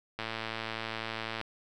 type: click train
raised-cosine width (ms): 0.3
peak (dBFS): -19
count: 138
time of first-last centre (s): 0.19-1.413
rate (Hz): 112
effects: none